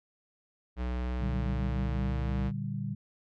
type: tone with pitch glide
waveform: square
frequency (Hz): 61.74 to 64.77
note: B1 to C2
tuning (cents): 0 to -17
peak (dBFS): -31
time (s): 0.76-2.52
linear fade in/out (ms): 50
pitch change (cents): +83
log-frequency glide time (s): 1.04-2.31
type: chord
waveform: sine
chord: G minor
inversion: first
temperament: equal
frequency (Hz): 116.54 / 146.83 / 196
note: Bb2 / D3 / G3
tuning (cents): 0 / 0 / 0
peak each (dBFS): -36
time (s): 1.2-2.95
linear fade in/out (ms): 10
effects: low-pass 3000 Hz 12 dB/octave